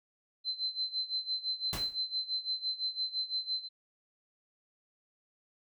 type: tone with tremolo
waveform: sine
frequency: 4074 Hz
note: C8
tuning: 47 cents flat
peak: -29 dBFS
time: 0.44-3.69 s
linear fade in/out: 50 ms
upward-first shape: sine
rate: 5.9 Hz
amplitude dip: 85%
type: noise with exponential decay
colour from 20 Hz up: pink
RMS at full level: -33 dBFS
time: 1.73-1.98 s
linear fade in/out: 0 ms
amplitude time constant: 53 ms
effects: none